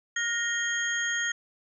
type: tone cluster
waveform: sine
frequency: 1424 / 1864 / 3203 / 6580 Hz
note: F6 / A#6 / G7 / G#8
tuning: +33 / -1 / +37 / -17 cents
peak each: -34 / -28 / -35 / -34 dBFS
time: 0.16-1.32 s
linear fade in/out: 5 ms
effects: none